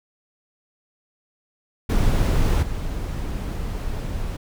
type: noise with level steps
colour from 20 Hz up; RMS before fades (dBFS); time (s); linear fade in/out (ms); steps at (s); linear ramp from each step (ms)
brown; -18 / -27; 1.89-4.37; 10; 2.62; 10
effects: none